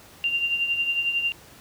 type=tone with tremolo; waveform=sine; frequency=2781 Hz; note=F7; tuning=8 cents flat; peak=-19 dBFS; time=0.24-1.32 s; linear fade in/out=0 ms; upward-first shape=triangle; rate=11 Hz; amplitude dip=65%; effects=pink hiss -49 dBFS RMS until 1.6 s + high-pass 60 Hz 12 dB/octave